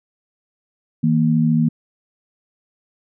sine tone pair together, 160.3 / 234.1 Hz, E3 / A#3, -48 / +8 cents, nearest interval perfect fifth, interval 656 cents, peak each -16 dBFS, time 1.03-1.69 s, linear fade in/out 10 ms, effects none

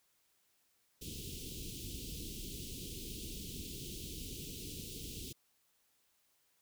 pink band-stop noise, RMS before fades -45 dBFS, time 1.01-5.33 s, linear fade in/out 10 ms, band 430 to 2800 Hz, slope 48 dB/octave, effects white hiss -75 dBFS RMS until 6.61 s

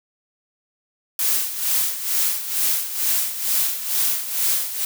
blue noise with tremolo, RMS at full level -19 dBFS, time 1.19-4.85 s, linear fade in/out 2 ms, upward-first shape sine, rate 2.2 Hz, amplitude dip 70%, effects none

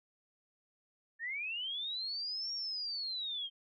sine linear two-way sweep, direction up then down, 1760 to 5600 to 3148 Hz, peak -36 dBFS, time 1.19-3.5 s, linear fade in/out 50 ms, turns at 2.53 s, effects none

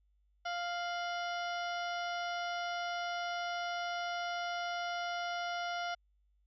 harmonic tone with a mistuned harmonic, 698.5 Hz, F5, in tune, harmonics 1 / 2 / 3 / 4 / 5 / 6 / 7 / 8, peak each -37 / -40 / -47 / -47 / -51 / -54 / -53 / -52 dBFS, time 0.45-5.95 s, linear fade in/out 10 ms, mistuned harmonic 4, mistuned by +99 cents, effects added 50 Hz sine -69 dBFS peak until 6.46 s

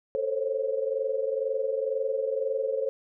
sine tone cluster, 443.6 / 524 / 546 Hz, A4 / C5 / C#5, +14 / +2 / -26 cents, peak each -30 dBFS, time 0.15-2.89 s, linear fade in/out 0 ms, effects none

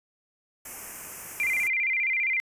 white band-stop noise, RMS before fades -39 dBFS, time 0.65-1.68 s, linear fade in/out 5 ms, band 2700 to 5800 Hz, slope 48 dB/octave
sine tone with vibrato, 2217 Hz, C#7, in tune, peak -23 dBFS, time 1.4-2.4 s, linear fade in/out 0 ms, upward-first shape square, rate 15 Hz, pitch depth 120 cents each way
effects resampled to 32000 Hz

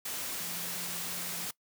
sine tone in noise, 174.8 Hz, F3, 2 cents sharp, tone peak -48 dBFS, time 0.4-1.46 s, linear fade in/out 5 ms, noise white, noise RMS -37 dBFS, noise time 0.05-1.51 s, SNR -14 dB, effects noise-tail reverb RT60 0.1 s tail -21 dB re dry + high-pass 100 Hz 12 dB/octave

